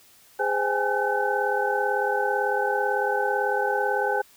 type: tone cluster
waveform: sine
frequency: 412 / 515 / 805 / 843 / 1517 Hz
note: G#4 / C5 / G5 / G#5 / F#6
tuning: -14 / -28 / +46 / +26 / +43 cents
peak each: -28 dBFS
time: 0.39-4.22 s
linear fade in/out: 10 ms
effects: white hiss -55 dBFS RMS until 4.36 s